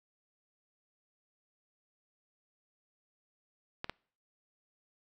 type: clicks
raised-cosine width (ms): 0.3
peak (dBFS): -20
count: 2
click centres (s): 3.844 / 3.896
effects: noise-tail reverb RT60 0.5 s tail -26 dB re dry